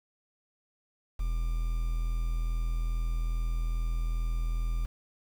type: tone with quantisation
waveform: triangle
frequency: 41.2 Hz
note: E1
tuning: in tune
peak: -25 dBFS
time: 1.19-4.86 s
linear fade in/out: 10 ms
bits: 8
effects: none